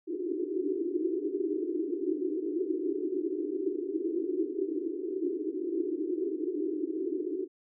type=band-pass noise; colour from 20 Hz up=white; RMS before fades=-32 dBFS; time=0.07-7.48 s; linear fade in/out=50 ms; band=300 to 400 Hz; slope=96 dB/octave; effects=none